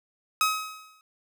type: tone with exponential decay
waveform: sawtooth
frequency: 1272 Hz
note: D#6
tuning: 38 cents sharp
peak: -15 dBFS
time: 0.41-1.01 s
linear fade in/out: 1 ms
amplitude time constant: 130 ms
effects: none